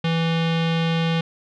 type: tone with low-pass filter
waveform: square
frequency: 164.81 Hz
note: E3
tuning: in tune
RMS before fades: -21 dBFS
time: 0.04-1.21 s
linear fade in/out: 5 ms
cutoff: 3300 Hz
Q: 2.9
effects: none